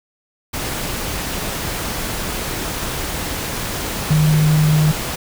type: tone in noise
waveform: sine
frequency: 153.5 Hz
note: D#3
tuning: 23 cents flat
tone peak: -11 dBFS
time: 4.1-4.92 s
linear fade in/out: 10 ms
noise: pink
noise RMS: -24 dBFS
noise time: 0.53-5.16 s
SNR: +10 dB
effects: none